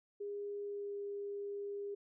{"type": "tone with pitch glide", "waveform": "sine", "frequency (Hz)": [407.4, 404.4], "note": ["G#4", "G#4"], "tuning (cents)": [-33, -46], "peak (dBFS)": -39, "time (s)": [0.2, 1.95], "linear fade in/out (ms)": 10, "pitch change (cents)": -13, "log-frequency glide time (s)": [0.63, 0.97], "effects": []}